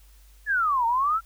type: exponential two-way sweep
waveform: sine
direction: down then up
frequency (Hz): 1758 to 904 to 1377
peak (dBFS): -20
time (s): 0.46-1.21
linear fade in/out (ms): 50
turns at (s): 0.86
effects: added 50 Hz sine -50 dBFS peak until 1.25 s + white hiss -60 dBFS RMS until 1.25 s